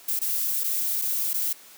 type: noise with dropouts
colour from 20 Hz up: violet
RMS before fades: -26 dBFS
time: 0.08-1.53 s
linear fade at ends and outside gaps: 5 ms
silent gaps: 0.192-0.215 / 0.636-0.641 / 1.016-1.02 / 1.333-1.341 s
effects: white hiss -49 dBFS RMS until 1.77 s + high-pass 200 Hz 12 dB/octave